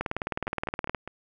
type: two click trains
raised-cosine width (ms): 0.5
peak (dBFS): -13 / -21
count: 19 / 4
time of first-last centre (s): 0.01-0.948 / 0.47-1.076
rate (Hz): 19.2 / 4.95
effects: none